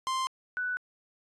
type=tone pair in turn; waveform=45% pulse / sine; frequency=1046.5 / 1487.3 Hz; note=C6 / F#6; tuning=0 / +9 cents; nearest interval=tritone; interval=609 cents; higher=second; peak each=-28 / -29 dBFS; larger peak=first; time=0.07-0.27 / 0.57-0.77 s; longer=neither; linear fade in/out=0 ms; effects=resampled to 22050 Hz